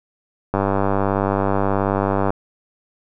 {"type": "click train", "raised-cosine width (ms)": 1, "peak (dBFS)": -5, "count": 175, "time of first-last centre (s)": [0.54, 2.305], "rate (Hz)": 98.6, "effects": []}